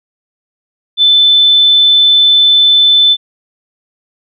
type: tone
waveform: sine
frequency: 3520 Hz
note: A7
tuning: in tune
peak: -4 dBFS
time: 0.97-3.17 s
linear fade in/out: 50 ms
effects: none